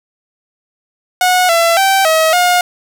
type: tone with pitch steps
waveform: sawtooth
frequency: 730 / 672 / 776 / 639 / 715 Hz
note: F#5 / E5 / G5 / D#5 / F5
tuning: -24 / +33 / -18 / +46 / +41 cents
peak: -5 dBFS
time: 1.21-2.61 s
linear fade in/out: 2 ms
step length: 280 ms
effects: none